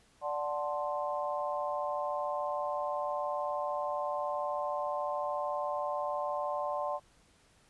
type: chord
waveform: sine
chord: D dominant seventh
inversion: none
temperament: equal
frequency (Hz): 587.3 / 740 / 880 / 1046.5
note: D5 / F#5 / A5 / C6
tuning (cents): 0 / 0 / 0 / 0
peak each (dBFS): -35 / -38 / -39 / -37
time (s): 0.21-7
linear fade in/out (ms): 50
effects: pink hiss -65 dBFS RMS until 7.69 s + resampled to 24000 Hz